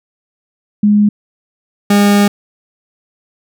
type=tone pair in turn; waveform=sine / 40% pulse; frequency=207.7 / 203.5 Hz; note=G#3 / G#3; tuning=0 / -35 cents; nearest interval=unison; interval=35 cents; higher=first; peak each=-6 dBFS; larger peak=neither; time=0.83-1.09 / 1.9-2.28 s; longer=second; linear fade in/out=5 ms; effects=none